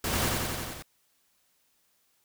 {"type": "noise with echo", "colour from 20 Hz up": "pink", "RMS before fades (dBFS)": -30, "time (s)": [0.04, 0.29], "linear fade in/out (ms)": 2, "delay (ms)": 89, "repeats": 6, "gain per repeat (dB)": -2, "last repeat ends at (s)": 0.824, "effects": ["white hiss -70 dBFS RMS until 2.24 s"]}